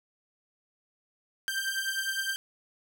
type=beating tone pair; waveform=sawtooth; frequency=1568 / 1577.8 Hz; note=G6 / G6; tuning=0 / +11 cents; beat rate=9.8 Hz; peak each=-29 dBFS; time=1.48-2.36 s; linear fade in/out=0 ms; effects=none